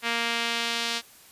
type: tone with band-pass filter sweep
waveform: sawtooth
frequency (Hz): 233.1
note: A#3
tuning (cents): 0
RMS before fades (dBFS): -28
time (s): 0.02-1.02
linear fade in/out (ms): 50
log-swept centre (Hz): 2400 to 4100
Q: 1.3
effects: white hiss -52 dBFS RMS until 1.31 s + resampled to 32000 Hz